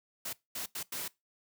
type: noise bursts at uneven times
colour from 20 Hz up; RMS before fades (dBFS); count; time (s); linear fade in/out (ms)
white; -38; 4; 0.25-0.33 / 0.55-0.66 / 0.75-0.83 / 0.92-1.08; 5
effects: noise-tail reverb RT60 0.2 s tail -21 dB re dry + high-pass 80 Hz 12 dB/octave